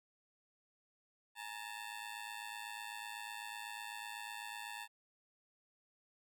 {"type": "ring-modulated tone", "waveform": "15% pulse", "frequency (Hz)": 886, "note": "A5", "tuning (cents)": 12, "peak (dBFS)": -35, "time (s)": [1.35, 4.88], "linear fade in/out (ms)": 50, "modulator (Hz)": 54, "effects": []}